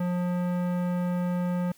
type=tone with tanh clipping; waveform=sine; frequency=177.9 Hz; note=F3; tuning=32 cents sharp; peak=-27 dBFS; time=0-1.72 s; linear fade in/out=5 ms; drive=17 dB; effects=white hiss -59 dBFS RMS until 1.77 s